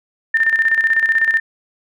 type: tone with tremolo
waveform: sine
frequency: 1800 Hz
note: A6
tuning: 39 cents sharp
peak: -10 dBFS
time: 0.34-1.4 s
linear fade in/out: 5 ms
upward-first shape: square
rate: 16 Hz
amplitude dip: 60%
effects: none